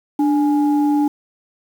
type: tone pair together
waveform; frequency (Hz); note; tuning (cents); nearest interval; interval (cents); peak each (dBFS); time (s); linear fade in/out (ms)
sine; 294.5 / 833; D4 / G#5; +5 / +5; octave + tritone; 1800; -13 / -22; 0.19-1.08; 5
effects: tanh soft clip ceiling -6 dBFS + 7-bit